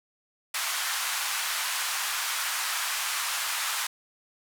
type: band-pass noise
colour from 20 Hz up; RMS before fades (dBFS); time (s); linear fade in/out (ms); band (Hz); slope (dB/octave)
pink; -30; 0.54-3.87; 5; 1000 to 14000; 24
effects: none